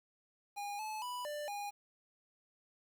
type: tone with pitch steps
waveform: square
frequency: 815 / 863 / 987 / 592 / 817 Hz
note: G#5 / A5 / B5 / D5 / G#5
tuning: -33 / -34 / -1 / +14 / -29 cents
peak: -40 dBFS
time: 0.56-1.71 s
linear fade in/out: 20 ms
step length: 230 ms
effects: 11-bit